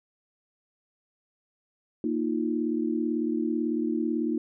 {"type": "chord", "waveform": "sine", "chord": "Bb suspended fourth", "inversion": "none", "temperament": "equal", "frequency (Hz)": [233.1, 311.1, 349.2], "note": ["Bb3", "Eb4", "F4"], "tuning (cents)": [0, 0, 0], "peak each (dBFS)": [-29, -28, -31], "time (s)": [2.04, 4.38], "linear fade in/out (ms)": 2, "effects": []}